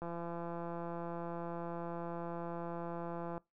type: click train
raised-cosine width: 1 ms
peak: -29 dBFS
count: 572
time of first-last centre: 0.02-3.379 s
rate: 170 Hz
effects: noise-tail reverb RT60 0.2 s tail -23 dB re dry